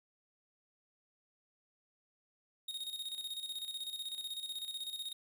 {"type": "tone with tremolo", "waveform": "45% pulse", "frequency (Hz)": 3729, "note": "A#7", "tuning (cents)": 0, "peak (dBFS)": -38, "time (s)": [2.68, 5.13], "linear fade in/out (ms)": 5, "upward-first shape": "square", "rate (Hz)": 16, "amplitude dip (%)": 60, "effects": []}